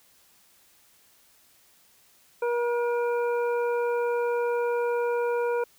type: harmonic tone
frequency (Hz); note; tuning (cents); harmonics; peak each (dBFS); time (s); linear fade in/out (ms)
477.8; A#4; +43; 1 / 2 / 3 / 5; -24 / -32 / -36 / -43; 2.42-5.64; 5
effects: white hiss -60 dBFS RMS until 5.78 s